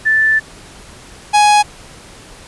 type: tone pair in turn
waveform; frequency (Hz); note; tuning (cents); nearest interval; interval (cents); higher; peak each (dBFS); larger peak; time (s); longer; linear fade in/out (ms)
sine / 45% pulse; 1760 / 834; A6 / G#5; 0 / +7; octave + minor second; 1293; first; -9 / -7; second; 0.05-0.4 / 1.33-1.63; first; 20
effects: pink hiss -38 dBFS RMS until 2.47 s + resampled to 24000 Hz